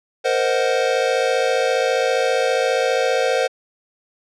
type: chord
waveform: square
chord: C half-diminished seventh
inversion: third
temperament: equal with one note detuned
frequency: 466.2 / 521.1 / 622.3 / 740 Hz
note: Bb4 / C5 / Eb5 / Gb5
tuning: 0 / -7 / 0 / 0 cents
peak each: -23 / -20 / -26 / -25 dBFS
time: 0.24-3.48 s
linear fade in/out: 20 ms
effects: low-pass 6000 Hz 12 dB/octave